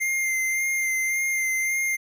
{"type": "tone with vibrato", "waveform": "square", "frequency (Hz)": 2099, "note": "C7", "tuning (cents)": 5, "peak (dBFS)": -23, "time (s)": [0, 1.97], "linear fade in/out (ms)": 20, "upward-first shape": "sine", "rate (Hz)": 1.8, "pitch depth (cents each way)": 21, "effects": []}